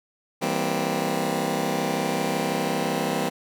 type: chord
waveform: 15% pulse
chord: C dominant seventh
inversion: first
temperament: just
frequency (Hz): 163.52 / 196.22 / 235.5 / 261.6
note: E3 / G3 / Bb3 / C4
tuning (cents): -14 / +2 / +18 / 0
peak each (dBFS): -23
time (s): 0.41-3.3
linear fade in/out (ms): 20
effects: none